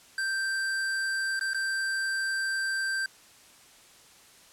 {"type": "tone with dropouts", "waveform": "square", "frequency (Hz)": 1568, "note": "G6", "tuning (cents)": 0, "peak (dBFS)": -28, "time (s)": [0.18, 3.06], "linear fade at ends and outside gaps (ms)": 2, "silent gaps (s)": [[1.394, 1.41], [1.534, 1.545]], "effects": ["white hiss -55 dBFS RMS until 4.52 s", "low-pass 10000 Hz 12 dB/octave"]}